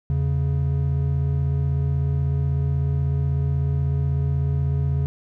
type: tone pair together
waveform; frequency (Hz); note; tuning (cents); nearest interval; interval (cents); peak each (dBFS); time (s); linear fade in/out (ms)
triangle; 82.5 / 138.75; E2 / C#3; +2 / +2; major sixth; 900; -21 / -19; 0.1-5.06; 0
effects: none